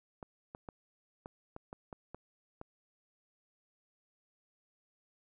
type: clicks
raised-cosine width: 1 ms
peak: -30 dBFS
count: 9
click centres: 0.228 / 0.549 / 0.688 / 1.259 / 1.564 / 1.729 / 1.928 / 2.146 / 2.614 s
effects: none